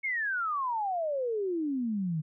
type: exponential sweep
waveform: sine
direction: down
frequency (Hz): 2217 to 149.9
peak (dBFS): -28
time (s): 0.03-2.22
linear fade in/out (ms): 20
effects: none